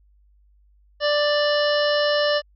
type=harmonic tone; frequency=589 Hz; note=D5; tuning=5 cents sharp; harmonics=1 / 2 / 3 / 5 / 6 / 7 / 8 / 9; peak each=-19 / -29 / -26 / -28 / -39 / -32 / -37 / -31 dBFS; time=1-2.42 s; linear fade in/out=50 ms; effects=added 50 Hz sine -54 dBFS peak until 2.55 s